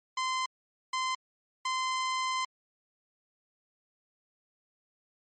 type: tone bursts at uneven times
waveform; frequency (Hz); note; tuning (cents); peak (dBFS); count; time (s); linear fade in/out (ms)
sawtooth; 1035; C6; -19; -25; 3; 0.17-0.46 / 0.93-1.15 / 1.65-2.45; 5
effects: MP3 32 kbps